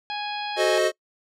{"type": "harmonic tone", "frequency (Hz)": 830.6, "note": "G#5", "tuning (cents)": 0, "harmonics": [1, 2, 3, 4, 5, 6], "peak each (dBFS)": [-30, -37, -36, -36, -38, -41], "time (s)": [0.1, 0.78], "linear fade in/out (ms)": 0}
{"type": "chord", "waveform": "square", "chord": "F# diminished seventh", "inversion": "none", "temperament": "equal with one note detuned", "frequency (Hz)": [370, 434.4, 523.3, 622.3], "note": ["F#4", "A4", "C5", "Eb5"], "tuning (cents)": [0, -22, 0, 0], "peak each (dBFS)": [-25, -27, -28, -23], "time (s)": [0.56, 0.92], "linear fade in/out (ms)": 50}
{"effects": ["noise-tail reverb RT60 0.1 s tail -24 dB re dry", "low-pass 9000 Hz 12 dB/octave"]}